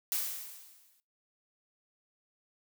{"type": "noise with exponential decay", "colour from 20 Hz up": "blue", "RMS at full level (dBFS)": -30, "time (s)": [0.12, 1], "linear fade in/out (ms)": 0, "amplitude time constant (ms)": 190, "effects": ["noise-tail reverb RT60 0.2 s tail -18 dB re dry"]}